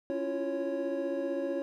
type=tone cluster; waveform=triangle; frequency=277.5 / 335.1 / 350.7 / 553 Hz; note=C#4 / E4 / F4 / C#5; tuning=+2 / +29 / +7 / -4 cents; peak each=-35 / -35 / -37 / -31 dBFS; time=0.1-1.62 s; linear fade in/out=0 ms; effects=none